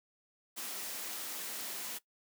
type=high-pass noise; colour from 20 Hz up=white; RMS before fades=-41 dBFS; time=0.56-1.99 s; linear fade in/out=20 ms; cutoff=180 Hz; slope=48 dB/octave; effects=noise-tail reverb RT60 0.1 s tail -18 dB re dry